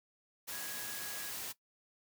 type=tone in noise; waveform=sine; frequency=1661.2 Hz; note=G#6; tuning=in tune; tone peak=-48 dBFS; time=0.51-1.31 s; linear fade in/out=20 ms; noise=white; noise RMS=-42 dBFS; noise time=0.47-1.53 s; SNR=-9 dB; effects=noise-tail reverb RT60 0.1 s tail -17 dB re dry + high-pass 100 Hz 12 dB/octave